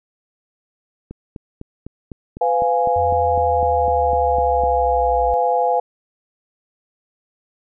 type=click train; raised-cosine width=3 ms; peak=-19 dBFS; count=15; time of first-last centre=1.11-4.636 s; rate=3.97 Hz
type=chord; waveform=sine; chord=F diminished; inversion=second; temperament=equal with one note detuned; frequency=503.1 / 698.5 / 830.6 Hz; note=Cb5 / F5 / Ab5; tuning=+32 / 0 / 0 cents; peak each=-19 dBFS; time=2.41-5.8 s; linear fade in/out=5 ms
type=linear sweep; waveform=sine; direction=down; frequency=87 to 57.2 Hz; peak=-25 dBFS; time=2.96-5.34 s; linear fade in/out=0 ms
effects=none